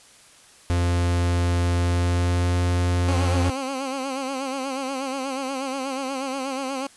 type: tone with pitch glide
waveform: 45% pulse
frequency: 87.31 to 88.38 Hz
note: F2 to F2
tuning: 0 to +21 cents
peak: -19 dBFS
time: 0.7-3.5 s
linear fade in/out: 0 ms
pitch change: +21 cents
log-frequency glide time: 1.83-2.56 s
type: tone with vibrato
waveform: 15% pulse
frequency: 267.5 Hz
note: C4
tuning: 38 cents sharp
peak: -20 dBFS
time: 3.08-6.87 s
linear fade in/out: 5 ms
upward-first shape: sine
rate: 8.3 Hz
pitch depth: 69 cents each way
effects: white hiss -51 dBFS RMS until 6.96 s + resampled to 24000 Hz